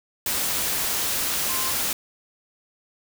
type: tone in noise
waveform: sine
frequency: 1046.5 Hz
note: C6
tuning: in tune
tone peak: -33 dBFS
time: 1.49-1.71 s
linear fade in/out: 2 ms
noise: white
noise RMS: -25 dBFS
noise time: 0.26-1.93 s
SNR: -11 dB
effects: none